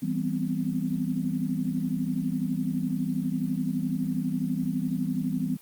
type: chord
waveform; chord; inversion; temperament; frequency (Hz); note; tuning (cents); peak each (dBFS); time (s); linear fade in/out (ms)
sine; C major seventh; first; equal with one note detuned; 164.81 / 196 / 246.9 / 258.9; E3 / G3 / B3 / C4; 0 / 0 / 0 / -18; -31; 0.02-5.57; 10
effects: white hiss -53 dBFS RMS until 5.61 s + Opus 24 kbps